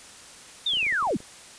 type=linear sweep; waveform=sine; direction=down; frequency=3729 to 136.4 Hz; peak=-22 dBFS; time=0.66-1.17 s; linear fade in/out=5 ms
type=clicks; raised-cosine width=2 ms; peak=-31 dBFS; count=9; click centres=0.736 / 0.771 / 0.829 / 0.867 / 0.925 / 1.026 / 1.072 / 1.108 / 1.204 s
effects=white hiss -46 dBFS RMS until 1.58 s + resampled to 22050 Hz